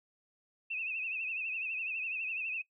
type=tone with vibrato; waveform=sine; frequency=2600 Hz; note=E7; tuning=24 cents flat; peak=-34 dBFS; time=0.7-2.62 s; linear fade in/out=10 ms; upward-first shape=triangle; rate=12 Hz; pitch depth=100 cents each way; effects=noise-tail reverb RT60 0.1 s tail -18 dB re dry